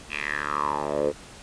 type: tone with band-pass filter sweep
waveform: 10% pulse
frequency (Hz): 73.42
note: D2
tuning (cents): 0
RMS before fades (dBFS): -27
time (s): 0.09-1.13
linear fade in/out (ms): 50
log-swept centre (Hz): 2700 to 460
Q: 5.6
effects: pink hiss -45 dBFS RMS until 1.42 s + resampled to 22050 Hz